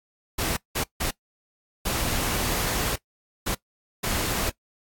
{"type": "noise bursts at uneven times", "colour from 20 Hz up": "pink", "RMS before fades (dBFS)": -26, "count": 6, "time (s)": [[0.38, 0.57], [0.75, 0.84], [1, 1.11], [1.85, 2.96], [3.46, 3.55], [4.03, 4.5]], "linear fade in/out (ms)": 10, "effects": ["noise-tail reverb RT60 0.1 s tail -20 dB re dry", "AAC 64 kbps"]}